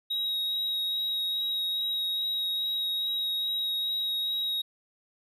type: tone with vibrato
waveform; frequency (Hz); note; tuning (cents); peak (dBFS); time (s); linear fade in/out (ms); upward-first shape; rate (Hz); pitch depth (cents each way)
triangle; 3802; A#7; +33; -26; 0.1-4.62; 10; sine; 2.4; 11
effects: none